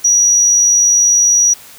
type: tone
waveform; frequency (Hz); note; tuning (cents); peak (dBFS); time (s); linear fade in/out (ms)
sine; 5800; F#8; -35; -7; 0.04-1.54; 10
effects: white hiss -38 dBFS RMS until 1.78 s